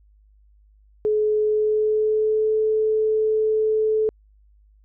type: tone with pitch glide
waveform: sine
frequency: 426.4 to 434.4 Hz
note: G#4 to A4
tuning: +46 to -22 cents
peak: -17 dBFS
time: 1.05-4.09 s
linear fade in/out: 0 ms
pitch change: +32 cents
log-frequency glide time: 1.44-2.55 s
effects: added 51 Hz sine -52 dBFS peak until 4.84 s